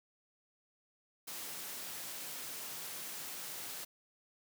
white high-pass noise, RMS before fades -44 dBFS, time 1.27-3.85 s, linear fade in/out 10 ms, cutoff 120 Hz, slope 24 dB/octave, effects none

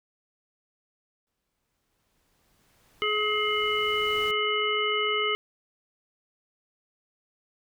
pink noise with exponential growth, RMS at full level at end -43 dBFS, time 1.27-4.31 s, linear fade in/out 0 ms, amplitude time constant 660 ms
harmonic tone, 423.4 Hz, G#4, 33 cents sharp, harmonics 1 / 3 / 5 / 7, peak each -29 / -29 / -29 / -29 dBFS, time 3.02-5.35 s, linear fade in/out 0 ms
effects none

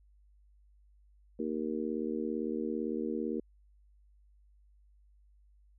harmonic tone, 77.78 Hz, D#2, in tune, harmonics 3 / 4 / 5 / 6, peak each -36 / -37 / -38 / -39 dBFS, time 1.39-3.4 s, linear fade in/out 5 ms, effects added 50 Hz sine -60 dBFS peak until 5.78 s

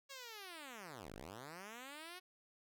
5% pulse linear two-way sweep, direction down then up, 560 to 41.2 to 373.1 Hz, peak -38 dBFS, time 0.09-2.2 s, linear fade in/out 20 ms, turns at 1.13 s, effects none

